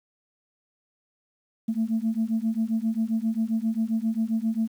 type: beating tone pair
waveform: sine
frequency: 220 / 227.5 Hz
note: A3 / A#3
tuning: 0 / -42 cents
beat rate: 7.5 Hz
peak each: -25 dBFS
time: 1.68-4.68 s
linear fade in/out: 10 ms
effects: tanh soft clip ceiling -17 dBFS + 9-bit